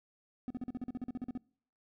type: tone bursts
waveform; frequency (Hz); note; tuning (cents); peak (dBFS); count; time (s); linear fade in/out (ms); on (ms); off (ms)
triangle; 250; B3; +21; -33; 14; 0.48-1.375; 0; 24; 43
effects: noise-tail reverb RT60 0.6 s tail -26 dB re dry